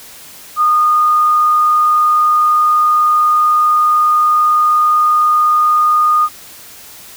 sine tone, 1226 Hz, D#6, 26 cents flat, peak -8 dBFS, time 0.56-6.29 s, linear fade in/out 50 ms, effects white hiss -36 dBFS RMS until 7.16 s

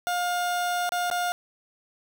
30% pulse tone with dropouts, 710 Hz, F5, 28 cents sharp, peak -22 dBFS, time 0.07-1.32 s, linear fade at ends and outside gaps 0 ms, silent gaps 0.892-0.921 / 1.101-1.113 s, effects none

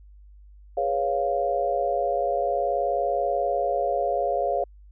sine chord, C# dominant seventh, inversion second, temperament equal, 415.3 / 493.9 / 554.4 / 698.5 Hz, G#4 / B4 / C#5 / E#5, 0 / 0 / 0 / 0 cents, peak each -30 / -31 / -26 / -25 dBFS, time 0.77-4.64 s, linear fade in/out 5 ms, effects added 50 Hz sine -46 dBFS peak until 4.91 s

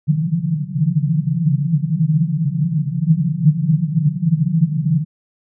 white band-pass noise, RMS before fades -17 dBFS, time 0.07-5.05 s, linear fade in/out 10 ms, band 140 to 170 Hz, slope 96 dB/octave, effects none

